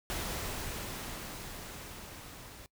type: noise with level ramp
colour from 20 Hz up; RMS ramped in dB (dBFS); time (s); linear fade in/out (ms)
pink; -36 to -50; 0.1-2.66; 0
effects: noise-tail reverb RT60 0.1 s tail -22 dB re dry